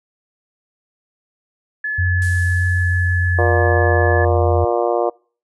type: tone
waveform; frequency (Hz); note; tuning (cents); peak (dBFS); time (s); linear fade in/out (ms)
sine; 1717; A6; -43; -19; 1.84-4.25; 5
type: tone with pitch glide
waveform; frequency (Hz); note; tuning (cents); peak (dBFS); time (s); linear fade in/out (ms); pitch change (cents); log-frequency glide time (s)
sine; 89.8 to 86.94; F2 to F2; +49 to -7; -15; 1.98-4.65; 10; -56; 2.8-4.36
type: noise with exponential decay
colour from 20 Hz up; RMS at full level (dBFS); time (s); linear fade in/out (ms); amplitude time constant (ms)
violet; -27; 2.22-4.11; 0; 410
type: harmonic tone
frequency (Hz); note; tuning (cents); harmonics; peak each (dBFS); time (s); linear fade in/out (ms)
118.3; A#2; +26; 3 / 4 / 5 / 6 / 7 / 8 / 9 / 10; -21 / -20 / -21 / -21 / -32 / -30 / -29 / -33; 3.38-5.1; 10
effects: noise-tail reverb RT60 0.4 s tail -25 dB re dry + resampled to 24000 Hz